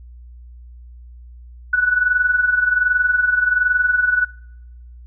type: tone with amplitude modulation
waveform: sine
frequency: 1480 Hz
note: F#6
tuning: in tune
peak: -11 dBFS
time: 1.73-4.25 s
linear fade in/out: 5 ms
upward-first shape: sine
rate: 21.3 Hz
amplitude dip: 70%
effects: noise-tail reverb RT60 0.9 s tail -25 dB re dry + added 60 Hz sine -37 dBFS peak until 5.06 s